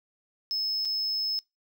triangle tone with dropouts, 5200 Hz, E8, 24 cents flat, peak -26 dBFS, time 0.51-1.39 s, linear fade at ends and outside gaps 0 ms, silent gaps 0.85-0.855 s, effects noise-tail reverb RT60 0.2 s tail -23 dB re dry

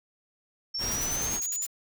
sine linear sweep, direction up, 5400 to 7080 Hz, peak -29 dBFS, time 0.74-1.66 s, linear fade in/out 10 ms
pink noise, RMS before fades -35 dBFS, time 0.78-1.41 s, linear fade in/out 50 ms
blue noise bursts, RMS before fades -36 dBFS, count 8, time 0.91-1.667 s, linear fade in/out 5 ms, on 50 ms, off 51 ms
effects none

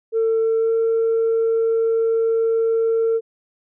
sine tone with pitch glide, 449.5 to 453.4 Hz, A4 to A#4, +37 to -48 cents, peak -14 dBFS, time 0.12-3.21 s, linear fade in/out 50 ms, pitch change +15 cents, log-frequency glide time 0.57-0.71 s, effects tanh soft clip ceiling -13 dBFS

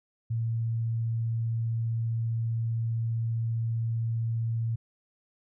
sine tone, 114.4 Hz, A#2, 32 cents flat, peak -26 dBFS, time 0.3-4.76 s, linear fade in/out 10 ms, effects none

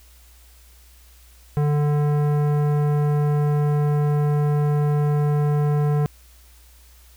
sine tone with tanh clipping, 147.4 Hz, D3, 7 cents sharp, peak -19 dBFS, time 1.57-6.06 s, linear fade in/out 0 ms, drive 16 dB, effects added 60 Hz sine -48 dBFS peak until 7.16 s + white hiss -54 dBFS RMS until 7.16 s

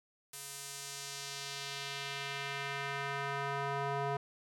square tone with band-pass filter sweep, 139.8 Hz, C#3, 15 cents sharp, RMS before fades -39 dBFS, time 0.33-4.17 s, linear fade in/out 5 ms, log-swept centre 10000 to 800 Hz, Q 1.1, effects none

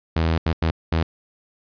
sawtooth tone bursts at uneven times, 81.5 Hz, E2, 19 cents flat, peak -14 dBFS, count 4, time 0.16-0.38 / 0.46-0.53 / 0.62-0.71 / 0.92-1.03 s, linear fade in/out 5 ms, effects resampled to 11025 Hz

